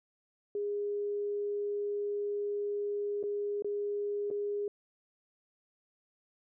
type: tone with dropouts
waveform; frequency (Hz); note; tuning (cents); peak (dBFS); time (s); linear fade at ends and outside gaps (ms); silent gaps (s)
sine; 410; G#4; -22; -31; 0.55-4.68; 2; 3.229-3.237 / 3.623-3.645 / 4.303-4.311
effects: none